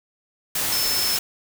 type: tone in noise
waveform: sine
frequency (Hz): 5274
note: E8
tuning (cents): 0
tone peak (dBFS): -23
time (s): 0.72-1.17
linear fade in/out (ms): 5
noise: white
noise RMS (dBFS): -24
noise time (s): 0.55-1.19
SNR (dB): -2
effects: none